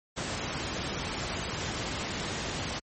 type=noise; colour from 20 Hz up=pink; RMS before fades=-33 dBFS; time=0.16-2.8 s; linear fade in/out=20 ms; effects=high-pass 60 Hz 12 dB/octave + MP3 32 kbps